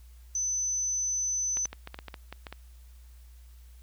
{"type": "tone", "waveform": "sine", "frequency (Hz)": 6060, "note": "F#8", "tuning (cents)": 40, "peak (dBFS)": -27, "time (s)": [0.35, 1.66], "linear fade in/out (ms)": 2}
{"type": "clicks", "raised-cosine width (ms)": 0.3, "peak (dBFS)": -23, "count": 11, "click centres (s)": [1.571, 1.655, 1.73, 1.874, 1.944, 1.989, 2.083, 2.142, 2.326, 2.468, 2.526]}
{"effects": ["added 60 Hz sine -48 dBFS peak until 3.82 s", "white hiss -64 dBFS RMS until 3.82 s"]}